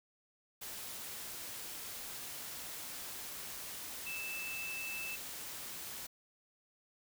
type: tone in noise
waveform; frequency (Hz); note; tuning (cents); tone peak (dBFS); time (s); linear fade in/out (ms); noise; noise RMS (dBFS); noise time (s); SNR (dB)
sine; 2637; E7; 0; -40; 4.06-5.16; 10; white; -45; 0.61-6.07; +2
effects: none